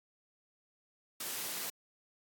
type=high-pass noise; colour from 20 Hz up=white; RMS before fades=-39 dBFS; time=1.2-1.7 s; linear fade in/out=5 ms; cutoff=170 Hz; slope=12 dB/octave; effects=AAC 64 kbps